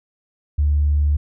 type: tone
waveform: sine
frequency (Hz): 73.42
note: D2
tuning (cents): 0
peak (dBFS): -13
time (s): 0.58-1.17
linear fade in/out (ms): 10
effects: tanh soft clip ceiling -9 dBFS